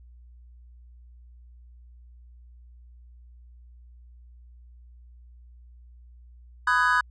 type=chord; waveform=triangle; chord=G# minor seventh; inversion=first; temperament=just; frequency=996.7 / 1245.9 / 1495.1 / 1661.2 Hz; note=B5 / D#6 / F#6 / G#6; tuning=+16 / +2 / +18 / 0 cents; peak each=-23 dBFS; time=6.67-7.01 s; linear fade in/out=5 ms; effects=added 60 Hz sine -47 dBFS peak until 7.1 s + resampled to 22050 Hz